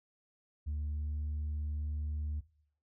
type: tone with pitch glide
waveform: sine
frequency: 74.6 to 75.12 Hz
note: D2 to D2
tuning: +28 to +40 cents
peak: -31 dBFS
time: 0.66-2.41 s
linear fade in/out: 20 ms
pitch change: +12 cents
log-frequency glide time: 0.88-1.27 s
effects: noise-tail reverb RT60 0.6 s tail -20 dB re dry + tanh soft clip ceiling -32 dBFS